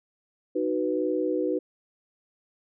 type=chord; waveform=sine; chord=B major; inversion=first; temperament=just; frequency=308.7 / 370.4 / 493.9 Hz; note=D#4 / F#4 / B4; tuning=-14 / +2 / 0 cents; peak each=-28 dBFS; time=0.55-1.59 s; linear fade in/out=10 ms; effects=none